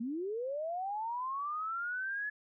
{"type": "linear sweep", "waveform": "sine", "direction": "up", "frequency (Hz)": [218.3, 1713], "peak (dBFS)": -34, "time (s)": [0, 2.3], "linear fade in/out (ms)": 10, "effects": []}